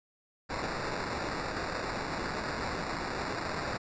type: noise with sample-and-hold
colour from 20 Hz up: violet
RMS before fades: -35 dBFS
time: 0.49-3.78 s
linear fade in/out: 20 ms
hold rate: 3150 Hz
effects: resampled to 16000 Hz

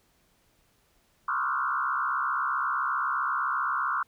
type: tone with frequency modulation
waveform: sine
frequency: 1244.5 Hz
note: D#6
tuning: in tune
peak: -25 dBFS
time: 1.28-4.03 s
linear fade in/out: 5 ms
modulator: 67.7 Hz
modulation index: 3.2
effects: pink hiss -67 dBFS RMS until 4.07 s

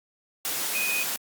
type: tone in noise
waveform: sine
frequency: 2494 Hz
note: D#7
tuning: 3 cents sharp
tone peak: -26 dBFS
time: 0.75-1.03 s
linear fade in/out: 0 ms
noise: white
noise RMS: -29 dBFS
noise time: 0.45-1.16 s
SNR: 0 dB
effects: high-pass 200 Hz 12 dB/octave + Opus 48 kbps

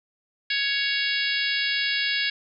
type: harmonic tone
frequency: 557 Hz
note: C#5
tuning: 8 cents sharp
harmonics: 3 / 4 / 5 / 6 / 7 / 8 / 9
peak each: -28 / -29 / -30 / -31 / -31 / -32 / -33 dBFS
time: 0.5-2.3 s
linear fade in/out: 5 ms
effects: none

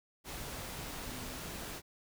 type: tone in noise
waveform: sine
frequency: 252.4 Hz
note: B3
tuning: 38 cents sharp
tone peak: -49 dBFS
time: 1.04-1.4 s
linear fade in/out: 50 ms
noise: pink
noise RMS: -43 dBFS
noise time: 0.24-1.82 s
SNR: -9 dB
effects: none

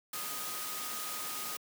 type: tone in noise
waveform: sine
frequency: 1245 Hz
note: D#6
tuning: 1 cent sharp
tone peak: -45 dBFS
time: 0.13-1.57 s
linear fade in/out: 5 ms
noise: white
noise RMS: -39 dBFS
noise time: 0.13-1.57 s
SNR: -9 dB
effects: high-pass 150 Hz 12 dB/octave

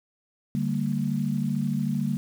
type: chord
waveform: sine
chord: G minor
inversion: second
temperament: equal with one note detuned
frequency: 146.83 / 196 / 229.3 Hz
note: D3 / G3 / Bb3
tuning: 0 / 0 / -28 cents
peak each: -28 dBFS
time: 0.55-2.17 s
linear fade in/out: 0 ms
effects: 8-bit

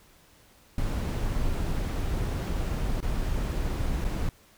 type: noise with dropouts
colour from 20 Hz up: brown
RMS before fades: -28 dBFS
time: 0.78-4.29 s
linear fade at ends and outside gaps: 2 ms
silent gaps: 3.005-3.026 / 4.044-4.048 s
effects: pink hiss -58 dBFS RMS until 4.57 s

